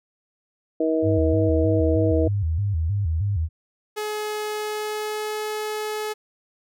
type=harmonic tone; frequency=159.6 Hz; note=D#3; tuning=44 cents sharp; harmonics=2 / 3 / 4; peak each=-22 / -23 / -25 dBFS; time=0.8-2.28 s; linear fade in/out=5 ms
type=tone with vibrato; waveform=sine; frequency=90.3 Hz; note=F#2; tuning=42 cents flat; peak=-20 dBFS; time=1.02-3.49 s; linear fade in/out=50 ms; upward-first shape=square; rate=3.2 Hz; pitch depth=200 cents each way
type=tone with pitch glide; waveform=sawtooth; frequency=424.1 to 427 Hz; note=G#4 to G#4; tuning=+36 to +48 cents; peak=-22 dBFS; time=3.96-6.14 s; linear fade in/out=20 ms; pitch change=+12 cents; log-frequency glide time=4.56-5.4 s
effects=none